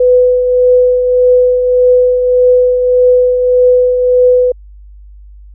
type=tone with tremolo; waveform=sine; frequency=498.9 Hz; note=B4; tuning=17 cents sharp; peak=-3 dBFS; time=0-4.52 s; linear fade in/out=5 ms; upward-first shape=triangle; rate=1.7 Hz; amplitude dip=50%; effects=added 50 Hz sine -32 dBFS peak until 5.54 s